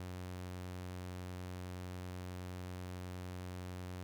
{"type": "tone", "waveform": "sawtooth", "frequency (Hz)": 90.8, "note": "F#2", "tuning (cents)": -32, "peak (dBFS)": -39, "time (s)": [0, 4.03], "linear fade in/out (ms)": 0, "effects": []}